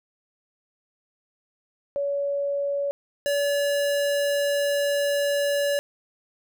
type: tone pair in turn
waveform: sine / square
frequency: 565 / 571.2 Hz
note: C#5 / D5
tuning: +33 / -48 cents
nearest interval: unison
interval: 19 cents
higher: second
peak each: -23 / -22 dBFS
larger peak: second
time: 1.96-2.91 / 3.26-5.79 s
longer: second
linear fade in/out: 0 ms
effects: none